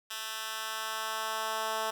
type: tone with high-pass filter sweep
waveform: 10% pulse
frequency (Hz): 220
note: A3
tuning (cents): 0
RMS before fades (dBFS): -35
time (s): 0.1-1.91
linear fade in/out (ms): 10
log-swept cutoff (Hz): 2200 to 660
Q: 0.92
effects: none